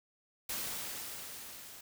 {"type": "noise with level ramp", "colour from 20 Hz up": "white", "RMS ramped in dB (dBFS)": [-37, -51], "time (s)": [0.49, 1.81], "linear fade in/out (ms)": 5, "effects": []}